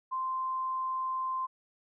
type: tone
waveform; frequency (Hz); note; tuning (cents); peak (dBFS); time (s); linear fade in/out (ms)
sine; 1042; C6; -7; -30; 0.11-1.47; 20
effects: none